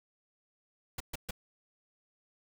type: noise bursts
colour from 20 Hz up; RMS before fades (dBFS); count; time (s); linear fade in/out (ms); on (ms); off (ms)
pink; -37; 3; 0.98-1.309; 5; 23; 130
effects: none